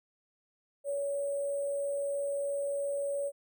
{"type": "tone with sample-and-hold", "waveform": "sine", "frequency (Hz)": 563, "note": "C#5", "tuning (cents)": 27, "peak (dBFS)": -30, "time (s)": [0.84, 3.32], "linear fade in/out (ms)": 50, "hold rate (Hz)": 8820, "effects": []}